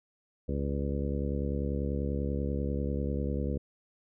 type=harmonic tone with a mistuned harmonic; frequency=70.2 Hz; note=C#2; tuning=22 cents sharp; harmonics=1 / 2 / 3 / 4 / 5 / 6 / 7 / 8; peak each=-32 / -36 / -36 / -39 / -42 / -41 / -39 / -48 dBFS; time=0.48-3.58 s; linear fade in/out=10 ms; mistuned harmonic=8; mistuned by=+55 cents; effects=none